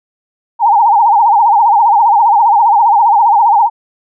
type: tone with vibrato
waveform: sine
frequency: 871 Hz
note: A5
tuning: 18 cents flat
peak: -5 dBFS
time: 0.59-3.7 s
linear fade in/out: 50 ms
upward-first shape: sine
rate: 15 Hz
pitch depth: 150 cents each way
effects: none